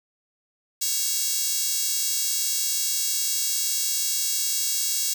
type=tone with high-pass filter; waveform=5% pulse; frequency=554.4 Hz; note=C#5; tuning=in tune; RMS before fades=-25 dBFS; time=0.81-5.14 s; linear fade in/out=10 ms; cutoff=8000 Hz; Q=0.86; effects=none